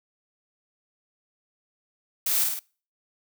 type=noise with echo; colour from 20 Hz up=blue; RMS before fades=-25 dBFS; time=2.26-2.44 s; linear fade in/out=5 ms; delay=51 ms; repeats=3; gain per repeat=-3 dB; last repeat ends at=2.593 s; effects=noise-tail reverb RT60 0.4 s tail -25 dB re dry